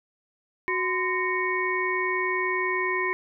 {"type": "harmonic tone with a mistuned harmonic", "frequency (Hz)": 370, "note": "F#4", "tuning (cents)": 0, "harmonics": [1, 3, 5, 6], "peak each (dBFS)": [-29, -29, -29, -29], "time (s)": [0.68, 3.13], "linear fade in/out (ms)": 0, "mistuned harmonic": 3, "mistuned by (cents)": -140, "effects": []}